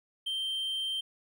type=tone; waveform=triangle; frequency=3138 Hz; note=G7; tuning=1 cent sharp; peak=-29 dBFS; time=0.26-1.01 s; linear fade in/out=10 ms; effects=none